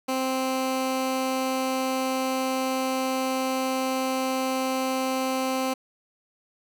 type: tone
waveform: 15% pulse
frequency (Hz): 261.6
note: C4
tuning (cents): 0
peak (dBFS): -18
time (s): 0.08-5.74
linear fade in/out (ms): 10
effects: none